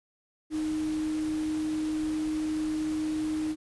sine tone in noise, 310 Hz, D#4, 6 cents flat, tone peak -27 dBFS, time 0.5-3.56 s, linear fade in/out 50 ms, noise pink, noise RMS -44 dBFS, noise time 0.5-3.56 s, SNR +14 dB, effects resampled to 24000 Hz

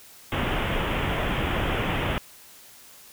pink low-pass noise, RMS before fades -26 dBFS, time 0.32-2.18 s, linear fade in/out 0 ms, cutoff 3400 Hz, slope 96 dB/octave, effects white hiss -49 dBFS RMS until 3.12 s

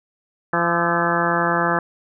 harmonic tone with a mistuned harmonic, 171.1 Hz, F3, 35 cents flat, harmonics 1 / 2 / 3 / 4 / 5 / 6 / 7 / 8 / 9 / 10, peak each -26 / -26 / -26 / -26 / -26 / -26 / -26 / -26 / -26 / -26 dBFS, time 0.53-1.79 s, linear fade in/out 2 ms, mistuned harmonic 8, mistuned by -66 cents, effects none

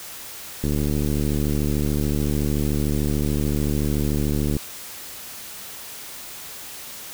click train, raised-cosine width 3 ms, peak -11 dBFS, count 290, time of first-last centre 0.64-4.567 s, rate 73.6 Hz, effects white hiss -37 dBFS RMS until 7.13 s

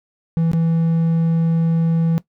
triangle tone with dropouts, 164.81 Hz, E3, in tune, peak -12 dBFS, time 0.37-2.18 s, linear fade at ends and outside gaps 0 ms, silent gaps 0.516-0.533 s, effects noise-tail reverb RT60 0.1 s tail -17 dB re dry

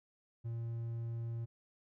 triangle tone, 115.9 Hz, A#2, 10 cents flat, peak -35 dBFS, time 0.44-1.46 s, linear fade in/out 20 ms, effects none

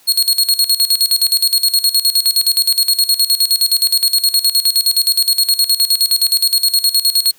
sawtooth tone with tremolo, 4307 Hz, C8, 49 cents sharp, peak -6 dBFS, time 0.07-7.32 s, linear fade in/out 20 ms, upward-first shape square, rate 9.6 Hz, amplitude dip 80%, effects white hiss -49 dBFS RMS until 7.38 s + high-pass 60 Hz 12 dB/octave

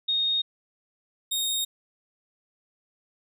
sine / sawtooth tone pair in turn, 3712 / 3712 Hz, A#7 / A#7, -8 / -8 cents, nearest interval unison, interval 0 cents, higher neither, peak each -22 dBFS, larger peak neither, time 0.08-0.42 / 1.31-1.65 s, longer neither, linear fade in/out 10 ms, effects none

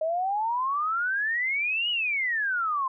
sine exponential two-way sweep, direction up then down, 621 to 2960 to 1029 Hz, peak -24 dBFS, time 0.01-2.88 s, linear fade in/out 5 ms, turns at 1.9 s, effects none

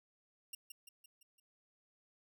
10% pulse tone with echo, 2790 Hz, F7, 2 cents flat, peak -34 dBFS, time 0.53-0.55 s, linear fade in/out 5 ms, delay 170 ms, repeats 5, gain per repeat -5 dB, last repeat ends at 1.4 s, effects none

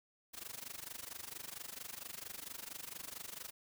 white noise with amplitude modulation, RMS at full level -44 dBFS, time 0.33-3.51 s, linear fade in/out 20 ms, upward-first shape sine, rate 24.4 Hz, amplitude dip 90%, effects none

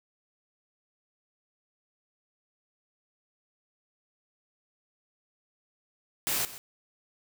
white noise with echo, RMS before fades -29 dBFS, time 6.27-6.45 s, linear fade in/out 0 ms, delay 130 ms, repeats 1, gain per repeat -15 dB, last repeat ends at 6.58 s, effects none

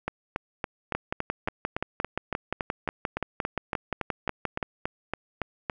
two click trains, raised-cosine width 0.5 ms, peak -13 / -12 dBFS, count 21 / 22, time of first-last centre 0.08-5.698 / 0.95-4.628 s, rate 3.56 / 5.71 Hz, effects none

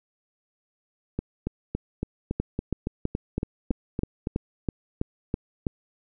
two click trains, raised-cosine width 3 ms, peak -14 / -12 dBFS, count 12 / 11, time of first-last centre 1.19-4.271 / 2.4-5.668 s, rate 3.57 / 3.06 Hz, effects none

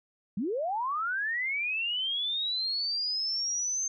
sine linear sweep, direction up, 172.7 to 6340 Hz, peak -28 dBFS, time 0.37-3.88 s, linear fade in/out 5 ms, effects none

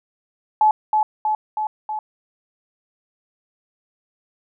sine tone with echo, 858 Hz, A5, 44 cents flat, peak -11 dBFS, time 0.61-0.71 s, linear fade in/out 2 ms, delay 320 ms, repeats 4, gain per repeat -3 dB, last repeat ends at 1.99 s, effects none

